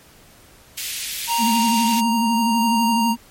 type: high-pass noise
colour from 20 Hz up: pink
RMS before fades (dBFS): -28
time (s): 0.77-2.01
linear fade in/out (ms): 10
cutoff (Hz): 2300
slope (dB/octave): 24
type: tone with tremolo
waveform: square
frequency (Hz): 932.3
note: A#5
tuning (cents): 0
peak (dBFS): -18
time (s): 1.27-3.16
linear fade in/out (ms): 50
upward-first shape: triangle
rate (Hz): 0.81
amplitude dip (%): 25
type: tone with vibrato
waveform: sine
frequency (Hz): 227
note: A#3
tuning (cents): -46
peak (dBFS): -18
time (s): 1.38-3.17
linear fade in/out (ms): 50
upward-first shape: sine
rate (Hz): 12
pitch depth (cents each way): 78
effects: pink hiss -49 dBFS RMS until 3.3 s + MP3 64 kbps